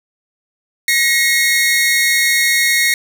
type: tone pair together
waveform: sawtooth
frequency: 1894.5 / 2169 Hz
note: A#6 / C#7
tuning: +27 / -38 cents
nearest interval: major second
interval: 235 cents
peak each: -11 dBFS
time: 0.88-2.94 s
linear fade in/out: 2 ms
effects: none